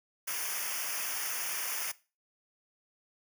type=noise with comb filter; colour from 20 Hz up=white; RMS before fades=-35 dBFS; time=0.27-1.92 s; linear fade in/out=10 ms; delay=0.25 ms; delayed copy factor=-1; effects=noise-tail reverb RT60 0.3 s tail -18 dB re dry